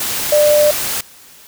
sine tone in noise, 595 Hz, D5, 22 cents sharp, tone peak -8 dBFS, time 0.32-0.71 s, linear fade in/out 5 ms, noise white, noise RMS -20 dBFS, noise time 0-1.01 s, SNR +9 dB, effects white hiss -42 dBFS RMS until 1.47 s

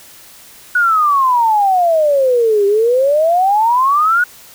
sine exponential two-way sweep, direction down then up, 1480 to 394.7 to 1480 Hz, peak -9 dBFS, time 0.75-4.24 s, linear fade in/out 5 ms, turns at 2.66 s, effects white hiss -40 dBFS RMS until 4.54 s

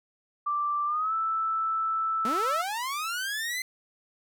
sine tone with pitch glide, 1174.7 to 1318.6 Hz, D6 to E6, 0 to 0 cents, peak -25 dBFS, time 0.46-2.62 s, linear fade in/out 10 ms, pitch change +200 cents, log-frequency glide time 0.86-1.13 s
sawtooth linear sweep, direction up, 207.1 to 2072 Hz, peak -26 dBFS, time 2.25-3.62 s, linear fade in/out 2 ms
effects none

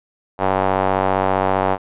square tone with band-pass filter, 47.58 Hz, F#1, 49 cents sharp, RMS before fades -18 dBFS, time 0.38-1.78 s, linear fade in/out 50 ms, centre 790 Hz, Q 1.9, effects resampled to 8000 Hz

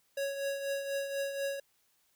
square tone with tremolo, 554.4 Hz, C#5, in tune, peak -31 dBFS, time 0.17-1.6 s, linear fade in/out 5 ms, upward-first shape triangle, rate 4.1 Hz, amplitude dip 60%, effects white hiss -72 dBFS RMS until 2.15 s

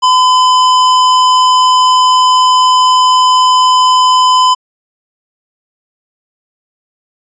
square tone, 1013 Hz, B5, 44 cents sharp, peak -6 dBFS, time 0.02-4.55 s, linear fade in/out 20 ms, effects resampled to 16000 Hz

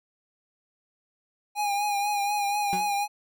square tone with vibrato, 818 Hz, G#5, 26 cents flat, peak -25 dBFS, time 1.55-3.08 s, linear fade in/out 50 ms, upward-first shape triangle, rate 4.1 Hz, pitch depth 44 cents each way
30% pulse tone with exponential decay, 184.8 Hz, F#3, 2 cents flat, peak -25 dBFS, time 2.73-2.95 s, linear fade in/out 0 ms, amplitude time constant 46 ms
effects none

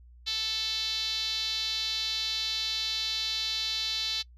5% pulse tone with band-pass filter, 440 Hz, A4, in tune, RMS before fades -31 dBFS, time 0.26-4.23 s, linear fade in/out 20 ms, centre 4000 Hz, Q 4, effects noise-tail reverb RT60 0.1 s tail -23 dB re dry + added 60 Hz sine -50 dBFS peak until 4.37 s

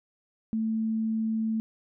sine tone, 221.6 Hz, A3, 13 cents sharp, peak -25 dBFS, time 0.53-1.6 s, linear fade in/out 0 ms, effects none

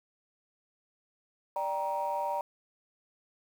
sine chord, G minor, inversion second, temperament just, 588 / 784 / 940.8 Hz, D5 / G5 / Bb5, +2 / 0 / +16 cents, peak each -34 / -35 / -31 dBFS, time 1.56-2.41 s, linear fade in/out 2 ms, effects tanh soft clip ceiling -23 dBFS + 9-bit

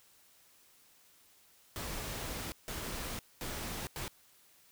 pink noise bursts at uneven times, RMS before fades -40 dBFS, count 4, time 1.76-2.52 / 2.68-3.19 / 3.41-3.87 / 3.96-4.08 s, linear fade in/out 0 ms, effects white hiss -64 dBFS RMS until 4.71 s

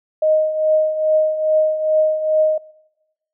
sine tone with tremolo, 622.3 Hz, D#5, in tune, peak -10 dBFS, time 0.22-2.58 s, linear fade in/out 5 ms, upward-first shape triangle, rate 2.4 Hz, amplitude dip 70%, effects noise-tail reverb RT60 1.0 s tail -22 dB re dry

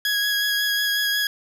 20% pulse tone with vibrato, 1661.2 Hz, G#6, in tune, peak -15 dBFS, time 0.05-1.27 s, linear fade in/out 2 ms, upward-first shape sine, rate 5.5 Hz, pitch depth 13 cents each way, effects none

